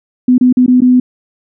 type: tone with dropouts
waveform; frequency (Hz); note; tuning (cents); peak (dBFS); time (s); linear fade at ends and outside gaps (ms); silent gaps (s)
sine; 250.9; B3; +28; -4; 0.28-1; 5; 0.381-0.41 / 0.527-0.57 / 0.663-0.679 / 0.806-0.818
effects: none